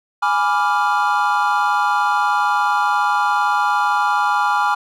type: chord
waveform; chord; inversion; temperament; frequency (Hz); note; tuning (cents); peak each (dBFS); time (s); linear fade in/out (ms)
triangle; G# diminished seventh; none; equal; 830.6 / 987.8 / 1174.7 / 1396.9; G#5 / B5 / D6 / F6; 0 / 0 / 0 / 0; -17 / -19 / -19 / -19; 0.22-4.75; 10
effects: none